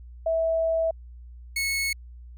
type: tone pair in turn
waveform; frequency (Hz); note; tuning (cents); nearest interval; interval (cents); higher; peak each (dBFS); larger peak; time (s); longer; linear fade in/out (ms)
sine / sawtooth; 653 / 2196; E5 / C#7; -17 / -17; octave + major sixth; 2100; second; -21; neither; 0.26-0.91 / 1.56-1.93; first; 5
effects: added 60 Hz sine -41 dBFS peak until 2.37 s